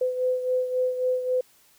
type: beating tone pair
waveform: sine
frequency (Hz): 506 / 509.7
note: B4 / C5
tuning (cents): +42 / -45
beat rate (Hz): 3.7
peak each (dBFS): -23 / -30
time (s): 0.01-1.41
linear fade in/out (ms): 5
effects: white hiss -59 dBFS RMS until 1.78 s